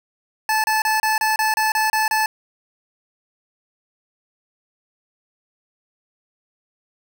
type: tone bursts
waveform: 25% pulse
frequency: 870 Hz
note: A5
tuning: 20 cents flat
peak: -13 dBFS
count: 10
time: 0.49-2.26 s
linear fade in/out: 2 ms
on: 150 ms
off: 30 ms
effects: none